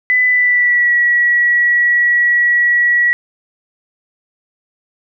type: tone with pitch glide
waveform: sine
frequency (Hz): 2000 to 1928.5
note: B6 to B6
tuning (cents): +21 to -42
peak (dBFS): -9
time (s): 0.1-3.13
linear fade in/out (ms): 0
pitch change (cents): -63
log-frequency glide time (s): 0.26-0.93
effects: none